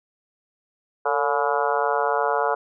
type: harmonic tone with a mistuned harmonic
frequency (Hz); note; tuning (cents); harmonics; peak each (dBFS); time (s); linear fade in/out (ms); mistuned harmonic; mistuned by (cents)
142.8; D3; -48; 3 / 4 / 5 / 6 / 7 / 8 / 9 / 10; -26 / -27 / -26 / -27 / -27 / -32 / -30 / -30; 1.05-2.55; 10; 3; +77
effects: none